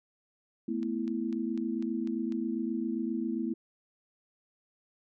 sine chord, A suspended second, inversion none, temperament just, 220 / 247.5 / 330 Hz, A3 / B3 / E4, 0 / +4 / +2 cents, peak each -34 dBFS, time 0.68-3.54 s, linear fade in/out 5 ms
click train, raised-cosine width 0.2 ms, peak -33 dBFS, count 7, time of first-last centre 0.83-2.323 s, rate 4.02 Hz
effects none

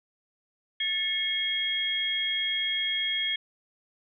sine tone cluster, 1761 / 2173 / 3275 Hz, A6 / C#7 / G#7, +1 / -35 / -25 cents, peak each -35 / -32 / -27 dBFS, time 0.8-3.36 s, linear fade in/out 5 ms, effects none

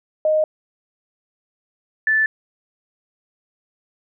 sine tone pair in turn, 620 / 1753.6 Hz, D#5 / A6, -6 / -6 cents, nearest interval octave + tritone, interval 1800 cents, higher second, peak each -14 dBFS, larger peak neither, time 0.25-0.44 / 2.07-2.26 s, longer neither, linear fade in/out 2 ms, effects none

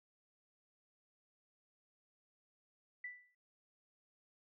sine tone with exponential decay, 1977 Hz, B6, 1 cent sharp, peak -40 dBFS, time 3.04-3.35 s, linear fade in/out 5 ms, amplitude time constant 67 ms, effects none

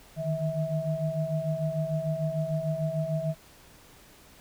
sine tone cluster, 152.1 / 158.8 / 649 Hz, D#3 / D#3 / E5, -39 / +36 / -27 cents, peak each -31 dBFS, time 0.16-3.35 s, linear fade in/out 50 ms, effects pink hiss -54 dBFS RMS until 4.4 s

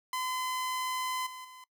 sawtooth tone with level steps, 1021 Hz, C6, 43 cents flat, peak -28 / -39 / -45 dBFS, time 0.13-1.64 s, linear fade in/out 2 ms, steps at 1.26 / 1.44 s, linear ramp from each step 10 ms, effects noise-tail reverb RT60 0.1 s tail -20 dB re dry

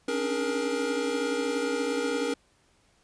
square tone cluster, 272.5 / 284.6 / 301.4 / 416.5 / 473.5 Hz, C#4 / C#4 / D4 / G#4 / A#4, -29 / +46 / +45 / +5 / +27 cents, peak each -34 / -37 / -38 / -35 / -30 dBFS, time 0.08-2.34 s, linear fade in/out 5 ms, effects pink hiss -65 dBFS RMS until 3.03 s + resampled to 22050 Hz

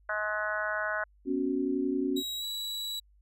harmonic tone, 211.7 Hz, G#3, 33 cents sharp, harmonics 3 / 4 / 5 / 6 / 7 / 8 / 9, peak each -35 / -42 / -39 / -39 / -32 / -39 / -44 dBFS, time 0.09-1.04 s, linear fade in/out 5 ms
sine chord, B suspended second, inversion none, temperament just, 246.9 / 277.8 / 370.4 Hz, B3 / C#4 / F#4, 0 / +4 / +2 cents, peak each -34 / -29 / -32 dBFS, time 1.25-2.23 s, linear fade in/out 50 ms
40% pulse tone with pitch glide, 3841 to 3910 Hz, B7 to B7, -49 to -18 cents, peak -32 dBFS, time 2.16-3 s, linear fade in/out 10 ms, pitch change +31 cents, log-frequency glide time 2.36-2.44 s
effects added 50 Hz sine -59 dBFS peak until 3.21 s

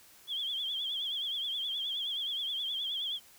sine tone with vibrato, 3300 Hz, G#7, 12 cents flat, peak -32 dBFS, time 0.27-3.2 s, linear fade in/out 50 ms, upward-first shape triangle, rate 9.5 Hz, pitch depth 110 cents each way, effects white hiss -58 dBFS RMS until 3.38 s

